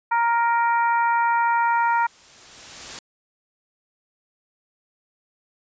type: harmonic tone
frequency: 467.3 Hz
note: A#4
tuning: 4 cents sharp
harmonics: 2 / 3 / 4 / 5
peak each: -18 / -25 / -30 / -35 dBFS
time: 0.11-2.07 s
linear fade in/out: 10 ms
type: noise with exponential growth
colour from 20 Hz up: white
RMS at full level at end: -33 dBFS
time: 1.15-2.99 s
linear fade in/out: 2 ms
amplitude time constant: 400 ms
effects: resampled to 16000 Hz